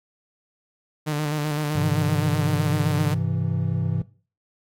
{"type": "tone with vibrato", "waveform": "sawtooth", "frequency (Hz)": 150, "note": "D3", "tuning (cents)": 37, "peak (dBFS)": -19, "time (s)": [1.06, 3.15], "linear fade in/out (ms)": 20, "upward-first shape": "square", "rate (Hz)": 7.8, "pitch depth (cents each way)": 34}
{"type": "chord", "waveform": "triangle", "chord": "Ab augmented", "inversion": "none", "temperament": "equal with one note detuned", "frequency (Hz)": [101.4, 130.81, 164.81], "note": ["Ab2", "C3", "E3"], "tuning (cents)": [-41, 0, 0], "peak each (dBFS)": -24, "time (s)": [1.75, 4.02], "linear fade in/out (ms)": 5}
{"effects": ["noise-tail reverb RT60 0.4 s tail -19 dB re dry", "AAC 64 kbps"]}